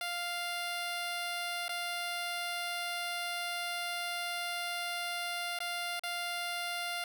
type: tone with dropouts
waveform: 10% pulse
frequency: 698.5 Hz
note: F5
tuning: in tune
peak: -26 dBFS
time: 0.01-7.04 s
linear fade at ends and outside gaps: 2 ms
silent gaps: 1.682-1.692 / 5.589-5.603 / 5.995-6.035 s
effects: none